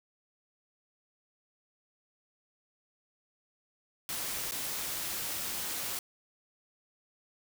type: noise with dropouts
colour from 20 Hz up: white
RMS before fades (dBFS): -36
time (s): 4.09-5.99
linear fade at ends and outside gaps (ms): 1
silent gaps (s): 4.511-4.52
effects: none